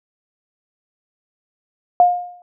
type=tone with exponential decay; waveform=sine; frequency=711 Hz; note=F5; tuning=31 cents sharp; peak=-5 dBFS; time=2-2.42 s; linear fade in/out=1 ms; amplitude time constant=91 ms; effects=none